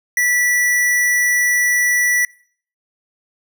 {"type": "tone", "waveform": "square", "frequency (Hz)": 1958, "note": "B6", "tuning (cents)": -15, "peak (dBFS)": -14, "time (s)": [0.17, 2.25], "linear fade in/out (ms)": 2, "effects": ["noise-tail reverb RT60 0.5 s tail -22 dB re dry"]}